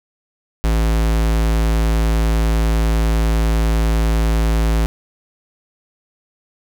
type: tone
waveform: square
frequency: 55 Hz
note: A1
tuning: in tune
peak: -14 dBFS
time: 0.64-4.86 s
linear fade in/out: 0 ms
effects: none